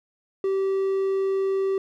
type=tone; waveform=triangle; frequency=387.1 Hz; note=G4; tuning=22 cents flat; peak=-19 dBFS; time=0.44-1.78 s; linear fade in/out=2 ms; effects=none